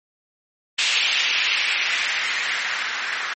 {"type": "noise with low-pass filter sweep", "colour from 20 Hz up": "violet", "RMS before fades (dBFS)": -23, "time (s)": [0.78, 3.34], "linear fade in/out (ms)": 10, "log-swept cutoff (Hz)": [2900, 1600], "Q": 2.2, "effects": ["MP3 32 kbps"]}